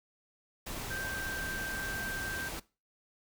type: tone in noise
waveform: sine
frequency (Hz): 1569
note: G6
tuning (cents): +1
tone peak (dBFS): -36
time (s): 0.9-2.49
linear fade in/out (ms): 10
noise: pink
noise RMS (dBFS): -40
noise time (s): 0.66-2.6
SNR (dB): +1
effects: noise-tail reverb RT60 0.3 s tail -20 dB re dry